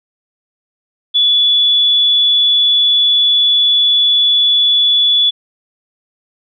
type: tone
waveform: sine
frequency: 3432 Hz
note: A7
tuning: 44 cents flat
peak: -8 dBFS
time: 1.14-5.31 s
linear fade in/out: 20 ms
effects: none